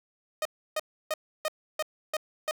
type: tone bursts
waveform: sawtooth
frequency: 619 Hz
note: D#5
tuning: 9 cents flat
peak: -23 dBFS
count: 7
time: 0.42-2.511 s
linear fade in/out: 2 ms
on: 33 ms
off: 310 ms
effects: none